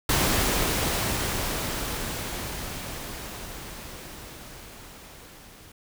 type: noise with level ramp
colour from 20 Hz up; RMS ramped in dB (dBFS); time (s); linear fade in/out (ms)
pink; -22 to -49; 0.09-5.72; 5
effects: none